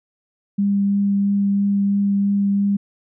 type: tone with vibrato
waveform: sine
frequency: 200.1 Hz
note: G3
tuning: 36 cents sharp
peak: -15 dBFS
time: 0.58-2.77 s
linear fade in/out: 10 ms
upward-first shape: triangle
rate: 3 Hz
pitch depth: 9 cents each way
effects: none